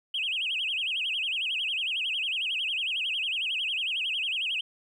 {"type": "tone with vibrato", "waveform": "sine", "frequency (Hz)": 2866, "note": "F7", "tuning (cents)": 44, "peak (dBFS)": -26, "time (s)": [0.14, 4.61], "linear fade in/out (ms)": 5, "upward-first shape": "sine", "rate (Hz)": 11, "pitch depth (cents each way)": 240, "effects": ["tanh soft clip ceiling -22 dBFS", "11-bit"]}